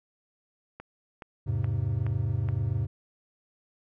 click train, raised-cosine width 0.5 ms, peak -26 dBFS, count 5, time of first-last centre 0.8-2.488 s, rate 2.37 Hz
triangle chord, E augmented, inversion none, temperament equal, 82.41 / 103.83 / 130.81 Hz, E2 / G#2 / B#2, 0 / 0 / 0 cents, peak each -32 / -26 / -28 dBFS, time 1.46-2.87 s, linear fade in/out 20 ms
effects none

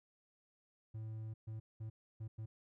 triangle tone bursts at uneven times, 110 Hz, A2, in tune, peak -40 dBFS, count 5, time 0.94-1.34 / 1.47-1.6 / 1.8-1.9 / 2.2-2.28 / 2.38-2.46 s, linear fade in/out 10 ms, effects none

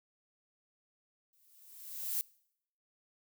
violet noise with exponential growth, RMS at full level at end -32 dBFS, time 1.33-2.21 s, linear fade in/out 0 ms, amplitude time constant 190 ms, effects noise-tail reverb RT60 0.7 s tail -24 dB re dry

